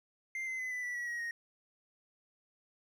triangle tone with pitch steps, 2093 / 2059 / 2026 / 1993.9 / 1961.9 / 1930.4 / 1899.4 / 1869 Hz, C7 / C7 / B6 / B6 / B6 / B6 / A#6 / A#6, 0 / -28 / +44 / +16 / -12 / -40 / +32 / +4 cents, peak -34 dBFS, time 0.35-1.31 s, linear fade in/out 2 ms, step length 120 ms, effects none

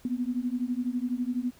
sine beating tone pair, 241.3 / 253.3 Hz, B3 / B3, -40 / +44 cents, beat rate 12 Hz, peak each -30 dBFS, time 0.05-1.51 s, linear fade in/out 2 ms, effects pink hiss -58 dBFS RMS until 1.59 s

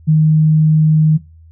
sine tone, 155.6 Hz, D#3, in tune, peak -7 dBFS, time 0.07-1.18 s, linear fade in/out 20 ms, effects noise-tail reverb RT60 0.3 s tail -19 dB re dry + added 81 Hz sine -39 dBFS peak until 1.51 s

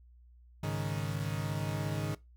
40% pulse chord, Ab suspended fourth, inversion none, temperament equal, 103.83 / 138.59 / 155.56 Hz, Ab2 / Db3 / Eb3, 0 / 0 / 0 cents, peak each -36 / -37 / -35 dBFS, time 0.63-2.15 s, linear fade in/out 5 ms, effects noise-tail reverb RT60 0.2 s tail -20 dB re dry + added 60 Hz sine -55 dBFS peak until 2.36 s

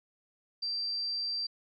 sine tone, 4699 Hz, D8, in tune, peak -31 dBFS, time 0.62-1.47 s, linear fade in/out 10 ms, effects none

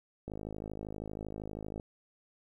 click train, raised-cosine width 2 ms, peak -27 dBFS, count 81, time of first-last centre 0.28-1.798 s, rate 52.7 Hz, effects 11-bit

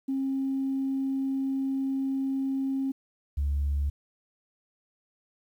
sine tone pair in turn, 269.1 / 71.28 Hz, C4 / C#2, +49 / +49 cents, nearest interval octave + major seventh, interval 2300 cents, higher first, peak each -25 / -23 dBFS, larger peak second, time 0.08-2.92 / 3.37-3.9 s, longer first, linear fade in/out 10 ms, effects tanh soft clip ceiling -21 dBFS + 10-bit

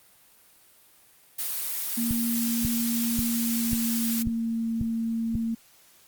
blue noise, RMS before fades -30 dBFS, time 1.38-4.23 s, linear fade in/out 10 ms
sine tone with pitch glide, 233.1 to 227.5 Hz, A#3 to A#3, 0 to -42 cents, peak -25 dBFS, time 1.97-5.55 s, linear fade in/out 10 ms, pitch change -42 cents, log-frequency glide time 3.22-4.69 s
click train, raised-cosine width 5 ms, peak -16 dBFS, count 7, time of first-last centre 2.11-5.353 s, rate 1.85 Hz
effects white hiss -57 dBFS RMS until 6.07 s + Opus 32 kbps

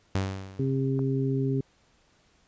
sawtooth tone with exponential decay, 96.2 Hz, G2, 32 cents flat, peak -19 dBFS, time 0.15-0.89 s, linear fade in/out 0 ms, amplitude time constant 160 ms
harmonic tone, 134.2 Hz, C3, 44 cents sharp, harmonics 1 / 2 / 3, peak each -26 / -29 / -31 dBFS, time 0.59-1.61 s, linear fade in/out 5 ms
click, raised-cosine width 1 ms, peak -26 dBFS, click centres 0.992 s
effects pink hiss -64 dBFS RMS until 2.47 s + resampled to 16000 Hz

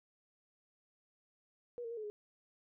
sine tone with pitch steps, 482.1 / 459.3 / 470.1 / 430.5 / 417.1 Hz, B4 / A#4 / A#4 / A4 / G#4, -42 / -26 / +15 / -38 / +7 cents, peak -40 dBFS, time 1.78-2.1 s, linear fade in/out 0 ms, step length 64 ms, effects none

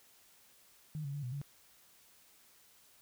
sine tone with pitch steps, 153 / 139.7 / 144.7 / 123.9 / 141.4 Hz, D#3 / C#3 / D3 / B2 / C#3, -29 / +14 / -25 / +6 / +35 cents, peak -37 dBFS, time 0.95-1.415 s, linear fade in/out 0 ms, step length 93 ms, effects white hiss -64 dBFS RMS until 3.01 s

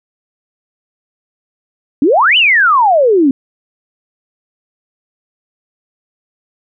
sine exponential two-way sweep, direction up then down, 256 to 3074 to 256 Hz, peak -6 dBFS, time 2.02-3.31 s, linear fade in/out 2 ms, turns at 2.37 s, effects none

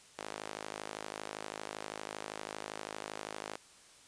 sawtooth tone with high-pass filter, 52.6 Hz, G#1, 23 cents sharp, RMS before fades -44 dBFS, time 0.18-3.57 s, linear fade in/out 0 ms, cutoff 510 Hz, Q 0.86, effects white hiss -59 dBFS RMS until 4.07 s + resampled to 22050 Hz

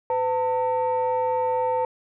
sine tone pair together, 505 / 901 Hz, B4 / A5, +39 / +41 cents, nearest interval minor seventh, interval 1002 cents, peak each -22 dBFS, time 0.1-1.85 s, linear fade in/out 2 ms, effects tanh soft clip ceiling -16 dBFS

